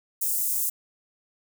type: high-pass noise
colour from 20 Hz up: white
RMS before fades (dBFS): -26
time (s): 0.21-0.7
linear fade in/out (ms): 10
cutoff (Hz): 7600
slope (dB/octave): 24
effects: none